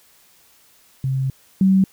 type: tone pair in turn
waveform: sine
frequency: 133 / 191.05 Hz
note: C3 / G3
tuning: +29 / -44 cents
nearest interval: tritone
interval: 627 cents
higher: second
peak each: -18 / -11 dBFS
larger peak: second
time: 1.04-1.3 / 1.61-1.84 s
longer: first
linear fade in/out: 2 ms
effects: white hiss -54 dBFS RMS until 1.92 s